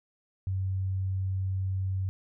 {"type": "tone", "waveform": "sine", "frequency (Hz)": 95, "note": "F#2", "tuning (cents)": 46, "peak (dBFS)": -27, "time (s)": [0.47, 2.09], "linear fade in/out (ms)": 0, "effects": []}